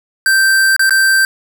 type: tone with dropouts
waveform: square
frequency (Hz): 1564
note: G6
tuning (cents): -4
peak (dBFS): -9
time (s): 0.26-1.25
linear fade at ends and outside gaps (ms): 1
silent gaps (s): 0.764-0.794 / 0.895-0.907
effects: none